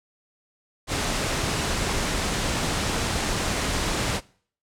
pink low-pass noise, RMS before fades -26 dBFS, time 0.87-4.21 s, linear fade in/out 50 ms, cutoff 9100 Hz, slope 24 dB/octave, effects noise-tail reverb RT60 0.5 s tail -22 dB re dry

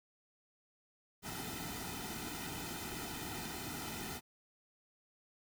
pink noise with comb filter, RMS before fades -43 dBFS, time 1.22-4.21 s, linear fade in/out 50 ms, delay 1.8 ms, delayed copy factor -0.8, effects none

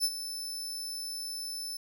sawtooth tone with ADSR envelope, 5274 Hz, E8, in tune, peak -21 dBFS, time 0-1.77 s, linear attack 42 ms, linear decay 52 ms, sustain -12 dB, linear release 4 ms, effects none

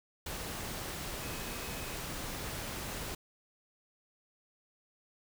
sine tone in noise, 2542 Hz, D#7, 36 cents sharp, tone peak -51 dBFS, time 1.21-1.96 s, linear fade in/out 5 ms, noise pink, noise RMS -40 dBFS, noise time 0.26-3.15 s, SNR -14 dB, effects none

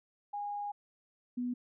sine tone pair in turn, 820 / 246.1 Hz, G#5 / B3, -22 / -6 cents, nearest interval octave + major sixth, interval 2084 cents, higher first, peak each -35 / -32 dBFS, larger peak second, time 0.33-0.72 / 1.37-1.54 s, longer first, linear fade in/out 10 ms, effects none

